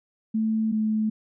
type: tone pair in turn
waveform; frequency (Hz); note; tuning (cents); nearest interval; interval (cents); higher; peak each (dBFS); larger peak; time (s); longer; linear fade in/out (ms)
sine; 220 / 216.7; A3 / A3; 0 / -26; unison; 26; first; -21; neither; 0.34-0.72 / 0.72-1.1; neither; 10
effects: none